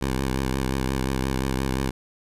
10% pulse tone with vibrato, 65.9 Hz, C2, 13 cents sharp, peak -15 dBFS, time 0.01-1.91 s, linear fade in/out 10 ms, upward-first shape sine, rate 5.7 Hz, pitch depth 54 cents each way, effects resampled to 32000 Hz

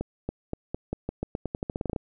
accelerating click train, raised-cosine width 2 ms, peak -16 dBFS, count 18, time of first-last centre 0.01-1.962 s, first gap 280 ms, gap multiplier 0.87, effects none

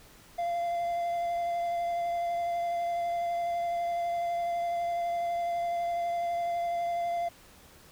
triangle tone with vibrato, 690 Hz, F5, 21 cents flat, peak -26 dBFS, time 0.38-7.29 s, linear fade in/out 10 ms, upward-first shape sine, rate 12 Hz, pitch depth 12 cents each way, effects pink hiss -55 dBFS RMS until 7.91 s

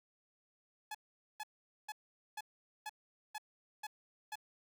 sawtooth tone bursts, 851 Hz, G#5, 42 cents sharp, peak -37 dBFS, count 8, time 0.91-4.356 s, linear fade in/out 5 ms, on 37 ms, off 450 ms, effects none

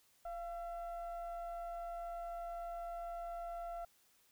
sine tone with frequency modulation, 689 Hz, F5, 24 cents flat, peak -40 dBFS, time 0.25-3.85 s, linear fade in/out 5 ms, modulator 659 Hz, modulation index 0.52, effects tanh soft clip ceiling -37 dBFS + white hiss -71 dBFS RMS until 4.31 s

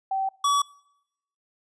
sine / square tone pair in turn, 772 / 1139.1 Hz, G5 / C#6, -27 / +47 cents, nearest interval perfect fifth, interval 674 cents, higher second, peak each -23 / -20 dBFS, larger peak second, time 0.11-0.29 / 0.44-0.62 s, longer neither, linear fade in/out 5 ms, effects noise-tail reverb RT60 0.8 s tail -24 dB re dry + resampled to 22050 Hz

